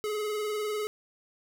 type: tone with vibrato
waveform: square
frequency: 422.8 Hz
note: G#4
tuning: 31 cents sharp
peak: -30 dBFS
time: 0.04-0.87 s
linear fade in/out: 0 ms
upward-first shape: triangle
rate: 20 Hz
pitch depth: 46 cents each way
effects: none